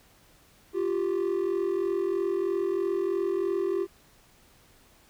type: tone pair together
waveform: triangle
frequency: 348.3 / 391.4 Hz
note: F4 / G4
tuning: -5 / -3 cents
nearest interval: major second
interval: 202 cents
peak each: -25 / -24 dBFS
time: 0.73-3.87 s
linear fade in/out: 50 ms
effects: tanh soft clip ceiling -20 dBFS + pink hiss -59 dBFS RMS until 5.09 s